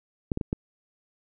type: clicks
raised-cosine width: 3 ms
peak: -12 / -15 / -16 / -13 dBFS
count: 4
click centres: 0.318 / 0.374 / 0.412 / 0.529 s
effects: none